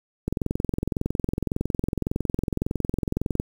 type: click train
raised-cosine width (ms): 3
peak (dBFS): -11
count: 69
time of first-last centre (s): 0.28-3.399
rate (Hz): 21.8
effects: 7-bit